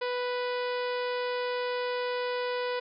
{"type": "harmonic tone", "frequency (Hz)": 493.9, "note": "B4", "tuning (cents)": 0, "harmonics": [1, 2, 3, 4, 5, 6, 7, 8, 9, 10], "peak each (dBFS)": [-30, -36, -40, -42, -44, -46, -47, -48, -49, -50], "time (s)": [0.01, 2.8], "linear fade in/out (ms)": 10, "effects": []}